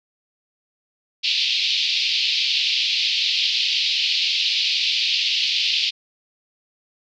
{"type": "band-pass noise", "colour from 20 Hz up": "white", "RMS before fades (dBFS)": -21, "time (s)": [1.23, 5.91], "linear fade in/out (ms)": 20, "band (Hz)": [2500, 4700], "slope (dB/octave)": 48, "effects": []}